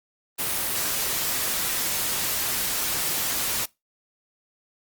white noise, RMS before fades -26 dBFS, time 0.38-3.66 s, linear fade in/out 20 ms, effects noise-tail reverb RT60 0.2 s tail -21 dB re dry + Opus 32 kbps

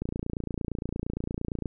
click train, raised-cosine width 3 ms, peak -18 dBFS, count 48, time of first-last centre 0.02-1.658 s, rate 28.7 Hz, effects none

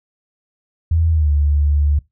sine tone with pitch glide, 81.9 to 72.96 Hz, E2 to D2, -11 to -11 cents, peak -12 dBFS, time 0.91-1.99 s, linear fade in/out 5 ms, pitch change -200 cents, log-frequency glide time 1.1-1.31 s, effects noise-tail reverb RT60 0.2 s tail -22 dB re dry

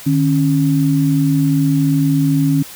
sine tone pair together, 152.3 / 274.8 Hz, D#3 / C#4, -37 / -15 cents, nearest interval minor seventh, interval 1022 cents, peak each -14 dBFS, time 0.06-2.63 s, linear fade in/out 10 ms, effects white hiss -35 dBFS RMS until 2.75 s

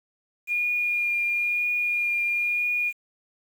sine tone with vibrato, 2423 Hz, D#7, 47 cents flat, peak -22 dBFS, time 0.47-2.93 s, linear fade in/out 50 ms, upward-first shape triangle, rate 1 Hz, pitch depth 16 cents each way, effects 8-bit

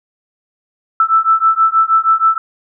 sine beating tone pair, 1318.5 / 1324.8 Hz, E6 / E6, 0 / +8 cents, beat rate 6.3 Hz, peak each -12 dBFS, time 1-2.38 s, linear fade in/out 2 ms, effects none

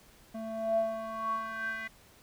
square tone with band-pass filter sweep, 222.5 Hz, A3, 20 cents sharp, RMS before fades -34 dBFS, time 0.34-1.88 s, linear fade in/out 10 ms, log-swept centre 450 to 1900 Hz, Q 9.4, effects pink hiss -59 dBFS RMS until 2.22 s

